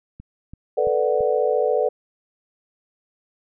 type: click train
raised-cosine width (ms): 5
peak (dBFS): -26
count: 4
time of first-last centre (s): 0.2-1.207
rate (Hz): 2.98
type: chord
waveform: sine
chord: B minor seventh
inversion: third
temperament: equal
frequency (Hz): 440 / 493.9 / 587.3 / 740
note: A4 / B4 / D5 / F#5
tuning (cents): 0 / 0 / 0 / 0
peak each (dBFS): -22 / -21 / -23 / -27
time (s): 0.77-1.89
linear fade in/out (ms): 10
effects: none